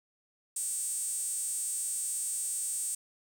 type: tone with high-pass filter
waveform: sawtooth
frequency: 383.2 Hz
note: G4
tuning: 39 cents flat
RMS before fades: -34 dBFS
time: 0.56-2.95 s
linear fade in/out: 5 ms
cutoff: 8400 Hz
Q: 9.7
effects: none